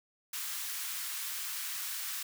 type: high-pass noise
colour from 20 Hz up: white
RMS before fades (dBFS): -38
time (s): 0.33-2.23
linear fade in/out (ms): 5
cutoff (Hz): 1100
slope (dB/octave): 24
effects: none